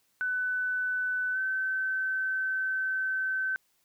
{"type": "tone with pitch glide", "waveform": "sine", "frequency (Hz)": [1500, 1534.2], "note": ["F#6", "G6"], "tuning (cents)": [23, -38], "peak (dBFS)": -27, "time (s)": [0.21, 3.56], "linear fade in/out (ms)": 0, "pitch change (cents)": 39, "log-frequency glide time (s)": [1.32, 1.38], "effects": ["white hiss -71 dBFS RMS until 3.84 s"]}